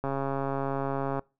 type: click train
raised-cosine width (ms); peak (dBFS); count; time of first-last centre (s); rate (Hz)
1; -17; 159; 0.04-1.193; 137
effects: noise-tail reverb RT60 0.3 s tail -25 dB re dry